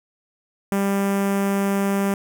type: tone with notch filter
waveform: sawtooth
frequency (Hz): 197.9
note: G3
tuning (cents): +17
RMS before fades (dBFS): -21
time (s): 0.72-2.14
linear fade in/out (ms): 0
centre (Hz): 4100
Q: 0.83
effects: none